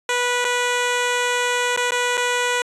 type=tone with dropouts; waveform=10% pulse; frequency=490 Hz; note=B4; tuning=14 cents flat; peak=-10 dBFS; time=0.09-2.62 s; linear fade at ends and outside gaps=2 ms; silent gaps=0.445-0.449 / 1.764-1.774 / 1.908-1.919 / 2.172-2.176 s; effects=resampled to 24000 Hz